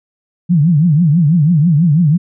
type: tone with vibrato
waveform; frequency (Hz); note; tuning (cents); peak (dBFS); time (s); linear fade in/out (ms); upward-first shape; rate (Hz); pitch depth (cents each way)
sine; 160; D#3; +49; -7; 0.49-2.18; 20; triangle; 6.1; 250
effects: none